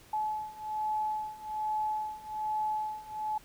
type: beating tone pair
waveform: sine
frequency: 857 / 858.2 Hz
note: A5 / A5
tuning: -46 / -43 cents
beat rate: 1.2 Hz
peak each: -35 / -33 dBFS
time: 0.13-3.38 s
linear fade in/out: 5 ms
effects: pink hiss -57 dBFS RMS until 3.44 s